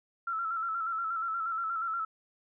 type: tone with vibrato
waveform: sine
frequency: 1339 Hz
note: E6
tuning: 27 cents sharp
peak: -30 dBFS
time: 0.27-2.05 s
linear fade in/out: 5 ms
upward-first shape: square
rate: 8.4 Hz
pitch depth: 44 cents each way
effects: none